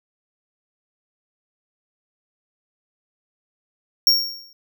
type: tone with exponential decay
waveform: square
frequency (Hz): 5530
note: F8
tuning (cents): -18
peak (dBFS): -10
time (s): 4.07-4.53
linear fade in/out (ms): 1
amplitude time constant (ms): 100
effects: none